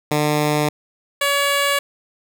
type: tone pair in turn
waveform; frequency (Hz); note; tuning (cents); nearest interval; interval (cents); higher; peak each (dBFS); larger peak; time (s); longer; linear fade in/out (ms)
10% pulse; 149.8 / 565.6; D3 / C#5; +35 / +35; octave + major seventh; 2300; second; -8; neither; 0.11-0.69 / 1.21-1.79; neither; 5
effects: none